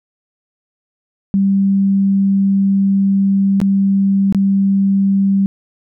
sine tone with dropouts, 196 Hz, G3, in tune, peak -10 dBFS, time 1.34-5.46 s, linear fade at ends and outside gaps 0 ms, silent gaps 3.602-3.615 / 4.325-4.347 s, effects none

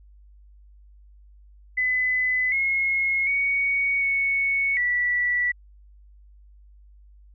sine tone with pitch steps, 2011 / 2165 / 2235 / 2215 / 1957 Hz, B6 / C#7 / C#7 / C#7 / B6, +31 / -41 / +14 / -2 / -16 cents, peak -20 dBFS, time 1.77-5.52 s, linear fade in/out 10 ms, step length 750 ms, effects added 50 Hz sine -48 dBFS peak until 7.34 s

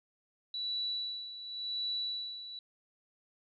sine tone with tremolo, 3942 Hz, B7, 4 cents flat, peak -32 dBFS, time 0.54-2.59 s, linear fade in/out 2 ms, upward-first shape sine, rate 0.91 Hz, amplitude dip 70%, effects none

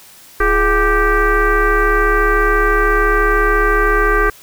sine tone with frequency modulation, 799 Hz, G5, 33 cents sharp, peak -10 dBFS, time 0.4-4.3 s, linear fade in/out 5 ms, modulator 381 Hz, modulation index 2.6, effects white hiss -42 dBFS RMS until 4.42 s

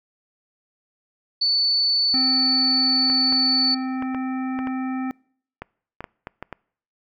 sine tone, 4484 Hz, C#8, 19 cents sharp, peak -17 dBFS, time 1.41-3.75 s, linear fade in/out 10 ms
harmonic tone, 260 Hz, C4, 11 cents flat, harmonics 1 / 3 / 5 / 7 / 9, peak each -24 / -34 / -38 / -41 / -43 dBFS, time 2.14-5.11 s, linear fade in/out 0 ms
clicks, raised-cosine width 0.5 ms, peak -17 dBFS, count 12, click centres 3.1 / 3.325 / 4.024 / 4.147 / 4.59 / 4.672 / 5.62 / 6.006 / 6.042 / 6.271 / 6.426 / 6.527 s
effects noise-tail reverb RT60 0.6 s tail -26 dB re dry

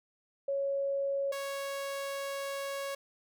sine / sawtooth tone pair in turn, 554 / 554 Hz, C#5 / C#5, -1 / -1 cents, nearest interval unison, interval 0 cents, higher neither, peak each -29 / -31 dBFS, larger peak first, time 0.48-1.32 / 1.32-2.95 s, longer second, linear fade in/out 5 ms, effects none

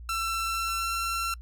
sawtooth tone with pitch glide, 1342 to 1355.2 Hz, E6 to E6, +31 to +48 cents, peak -24 dBFS, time 0.09-1.34 s, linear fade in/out 2 ms, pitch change +17 cents, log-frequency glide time 0.44-0.95 s, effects noise-tail reverb RT60 0.1 s tail -26 dB re dry + added 59 Hz sine -40 dBFS peak until 1.41 s

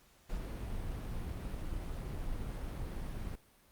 brown noise, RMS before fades -39 dBFS, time 0.29-3.36 s, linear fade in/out 10 ms, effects pink hiss -65 dBFS RMS until 3.71 s + Opus 48 kbps

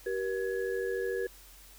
sine tone cluster, 383.8 / 477.3 / 1679 Hz, G4 / A#4 / G#6, -37 / +41 / +18 cents, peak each -33 / -33 / -40 dBFS, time 0.06-1.27 s, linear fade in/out 5 ms, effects added 46 Hz sine -55 dBFS peak until 1.78 s + white hiss -55 dBFS RMS until 1.78 s

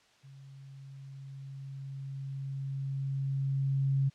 sine tone with level ramp, 136.4 Hz, C#3, 28 cents flat, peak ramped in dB -49 to -24 dBFS, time 0.23-4.1 s, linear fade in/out 20 ms, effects white hiss -64 dBFS RMS until 4.14 s + low-pass 5000 Hz 12 dB/octave

